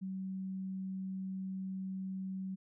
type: tone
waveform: sine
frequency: 189.8 Hz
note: F#3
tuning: 44 cents sharp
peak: -37 dBFS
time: 0.01-2.56 s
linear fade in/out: 20 ms
effects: none